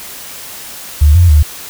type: tone with pitch steps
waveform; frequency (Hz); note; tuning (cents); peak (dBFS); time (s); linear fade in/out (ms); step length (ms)
sine; 74.2 / 87.6 / 75.3; D2 / F2 / D2; +18 / +6 / +44; -3; 1.01-1.43; 10; 140
effects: white hiss -29 dBFS RMS until 1.69 s